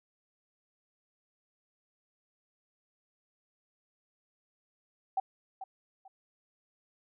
sine tone with echo, 768 Hz, G5, 36 cents flat, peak -26 dBFS, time 5.17-5.2 s, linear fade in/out 5 ms, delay 440 ms, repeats 2, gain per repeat -12 dB, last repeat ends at 6.08 s, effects none

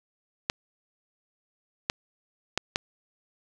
clicks, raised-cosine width 0.2 ms, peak -7 dBFS, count 4, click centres 0.499 / 1.899 / 2.576 / 2.759 s, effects none

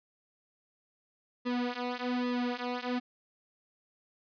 sawtooth tone with flanger, 246.4 Hz, B3, 4 cents flat, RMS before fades -33 dBFS, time 1.45-3 s, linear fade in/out 20 ms, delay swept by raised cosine 1.3 to 4.7 ms, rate 1.2 Hz, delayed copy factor -0.9, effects resampled to 11025 Hz

